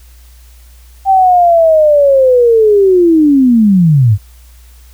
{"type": "linear sweep", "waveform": "sine", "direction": "down", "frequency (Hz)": [784, 94.7], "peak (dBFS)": -4, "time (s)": [1.05, 4.18], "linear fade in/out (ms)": 50, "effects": ["added 60 Hz sine -36 dBFS peak until 4.93 s", "white hiss -47 dBFS RMS until 4.93 s"]}